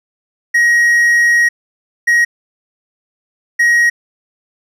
triangle tone bursts at uneven times, 1890 Hz, A#6, 23 cents sharp, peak -6 dBFS, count 3, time 0.54-1.49 / 2.07-2.25 / 3.59-3.9 s, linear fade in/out 10 ms, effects none

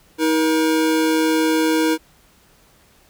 square tone pair together, 317.6 / 475.9 Hz, D#4 / A#4, +36 / +36 cents, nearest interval perfect fifth, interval 700 cents, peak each -17 / -22 dBFS, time 0.18-1.98 s, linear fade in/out 50 ms, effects pink hiss -54 dBFS RMS until 3.09 s

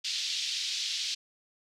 pink band-pass noise, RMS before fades -33 dBFS, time 0.04-1.15 s, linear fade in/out 10 ms, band 3200 to 5400 Hz, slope 24 dB/octave, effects none

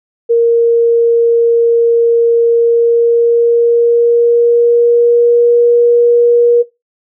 sine tone with pitch glide, 466.2 to 476 Hz, A#4 to A#4, 0 to +36 cents, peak -5 dBFS, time 0.29-6.63 s, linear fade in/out 20 ms, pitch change +36 cents, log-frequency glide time 2.47-5.6 s, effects noise-tail reverb RT60 0.2 s tail -17 dB re dry

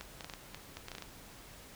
clicks, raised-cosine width 0.2 ms, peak -25 dBFS, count 12, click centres 0.01 / 0.208 / 0.245 / 0.298 / 0.337 / 0.546 / 0.77 / 0.884 / 0.917 / 0.951 / 0.983 / 1.023 s, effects pink hiss -53 dBFS RMS until 1.75 s

